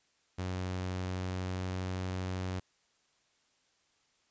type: tone with pitch glide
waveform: sawtooth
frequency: 92 to 92.59 Hz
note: F#2 to F#2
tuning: -9 to +2 cents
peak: -30 dBFS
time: 0.38-2.6 s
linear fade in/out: 10 ms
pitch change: +11 cents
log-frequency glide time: 0.87-1.9 s
effects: white hiss -72 dBFS RMS until 4.3 s + resampled to 16000 Hz